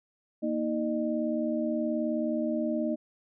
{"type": "tone cluster", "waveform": "sine", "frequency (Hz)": [235.6, 314.5, 609], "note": ["A#3", "D#4", "D#5"], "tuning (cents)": [19, 19, -37], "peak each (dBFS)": [-30, -31, -32], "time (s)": [0.42, 2.96], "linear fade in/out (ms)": 20, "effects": []}